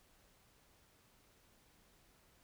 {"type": "silence", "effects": ["pink hiss -69 dBFS RMS until 2.43 s"]}